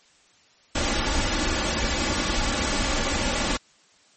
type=noise with comb filter; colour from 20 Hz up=pink; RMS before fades=-24 dBFS; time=0.75-3.57 s; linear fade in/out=5 ms; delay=3.5 ms; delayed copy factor=+0.6; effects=white hiss -58 dBFS RMS until 4.16 s + MP3 32 kbps